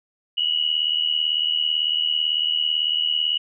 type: tone pair together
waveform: sine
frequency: 2882 / 2960 Hz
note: F#7 / F#7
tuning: -46 / 0 cents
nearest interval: unison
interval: 46 cents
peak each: -22 dBFS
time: 0.37-3.38 s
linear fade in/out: 10 ms
effects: none